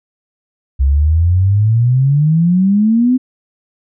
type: exponential sweep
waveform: sine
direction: up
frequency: 65.41 to 260.3 Hz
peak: -8 dBFS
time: 0.79-3.18 s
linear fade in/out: 20 ms
effects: none